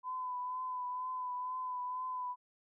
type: tone with vibrato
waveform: sine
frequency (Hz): 1006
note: B5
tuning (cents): +32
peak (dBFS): -36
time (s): 0.03-2.36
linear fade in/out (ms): 50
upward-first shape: triangle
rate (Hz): 2.1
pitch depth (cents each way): 30
effects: none